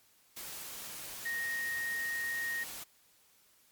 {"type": "tone in noise", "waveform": "sine", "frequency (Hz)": 1864.7, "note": "A#6", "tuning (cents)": 0, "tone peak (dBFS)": -33, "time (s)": [1.25, 2.64], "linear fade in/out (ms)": 10, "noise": "white", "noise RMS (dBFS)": -44, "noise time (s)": [0.36, 2.84], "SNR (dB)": 8, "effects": ["white hiss -66 dBFS RMS until 3.71 s", "MP3 96 kbps"]}